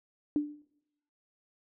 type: tone with exponential decay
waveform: sine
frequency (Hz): 295.1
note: D4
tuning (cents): +8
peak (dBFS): -22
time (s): 0.36-0.62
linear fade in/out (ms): 1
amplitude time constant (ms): 55
effects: noise-tail reverb RT60 0.9 s tail -23 dB re dry